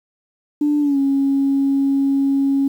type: tone with pitch glide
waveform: sine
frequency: 294.7 to 275 Hz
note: D4 to C#4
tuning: +6 to -14 cents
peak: -13 dBFS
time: 0.61-2.68 s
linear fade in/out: 5 ms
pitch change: -120 cents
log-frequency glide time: 0.8-0.98 s
effects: tanh soft clip ceiling -9 dBFS + 8-bit